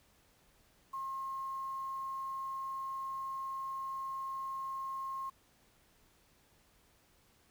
sine tone with quantisation, 1072 Hz, C6, 42 cents sharp, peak -37 dBFS, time 0.93-5.3 s, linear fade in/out 10 ms, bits 10, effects pink hiss -68 dBFS RMS until 7.5 s

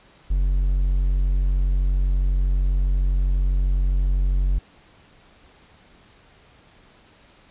triangle tone, 46.2 Hz, F#1, 2 cents flat, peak -15 dBFS, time 0.3-4.59 s, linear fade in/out 10 ms, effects pink hiss -53 dBFS RMS until 7.5 s + resampled to 8000 Hz

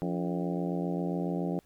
harmonic tone with a mistuned harmonic, 87.31 Hz, F2, in tune, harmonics 2 / 3 / 4 / 5 / 6 / 7 / 8 / 9, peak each -31 / -35 / -37 / -39 / -41 / -42 / -43 / -44 dBFS, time 0.02-1.59 s, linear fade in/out 0 ms, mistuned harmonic 3, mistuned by +120 cents, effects pink hiss -66 dBFS RMS until 1.65 s + MP3 96 kbps

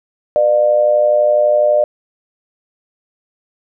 sine tone with amplitude modulation, 600 Hz, D5, 37 cents sharp, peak -6 dBFS, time 0.36-1.84 s, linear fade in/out 0 ms, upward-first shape sine, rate 112 Hz, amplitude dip 65%, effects none

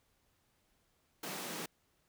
pink high-pass noise, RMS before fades -42 dBFS, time 1.23-1.66 s, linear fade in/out 5 ms, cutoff 160 Hz, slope 48 dB/octave, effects pink hiss -75 dBFS RMS until 2.08 s

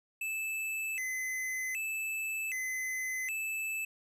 square tone with vibrato, 2313 Hz, D7, 27 cents flat, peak -34 dBFS, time 0.21-3.85 s, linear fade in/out 5 ms, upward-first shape square, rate 0.65 Hz, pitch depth 220 cents each way, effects none

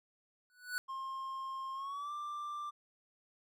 square tone with exponential growth, 1480 Hz, F#6, in tune, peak -32 dBFS, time 0.5-0.78 s, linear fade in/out 0 ms, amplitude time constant 59 ms
triangle tone with pitch glide, 1065 to 1181.7 Hz, C6 to D6, +30 to +10 cents, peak -37 dBFS, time 0.88-2.71 s, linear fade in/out 20 ms, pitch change +180 cents, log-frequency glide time 1.74-2.12 s
effects none

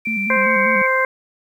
sine tone with pitch glide, 2349 to 2259 Hz, D7 to C#7, 0 to +32 cents, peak -20 dBFS, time 0.05-0.87 s, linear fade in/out 10 ms, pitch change -68 cents, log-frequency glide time 0.4-0.49 s
sine tone with vibrato, 209.7 Hz, G#3, 17 cents sharp, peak -23 dBFS, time 0.07-0.82 s, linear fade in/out 2 ms, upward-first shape square, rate 5.1 Hz, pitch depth 86 cents each way
harmonic tone, 523 Hz, C5, 1 cent flat, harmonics 1 / 2 / 3 / 4, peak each -20 / -20 / -20 / -20 dBFS, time 0.3-1.05 s, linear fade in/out 2 ms
effects 8-bit

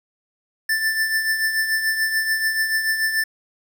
square tone with tremolo, 1768 Hz, A6, 8 cents sharp, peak -17 dBFS, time 0.69-3.24 s, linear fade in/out 5 ms, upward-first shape triangle, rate 6.9 Hz, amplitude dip 60%, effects 8-bit

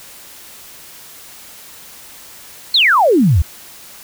sine exponential sweep, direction down, 4435 to 68.3 Hz, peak -8 dBFS, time 2.74-3.42 s, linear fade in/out 5 ms, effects white hiss -38 dBFS RMS until 4.03 s

